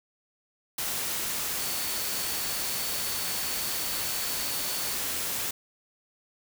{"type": "tone in noise", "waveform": "sine", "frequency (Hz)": 4462, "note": "C#8", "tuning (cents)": 11, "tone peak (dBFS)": -39, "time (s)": [1.59, 4.95], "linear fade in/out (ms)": 5, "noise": "white", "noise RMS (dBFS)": -31, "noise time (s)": [0.78, 5.51], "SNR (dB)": -11, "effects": []}